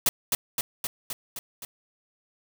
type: noise with echo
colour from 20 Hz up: white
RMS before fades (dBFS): -21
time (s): 0.06-0.09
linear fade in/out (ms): 2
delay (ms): 260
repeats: 6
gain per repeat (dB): -3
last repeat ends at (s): 1.65
effects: none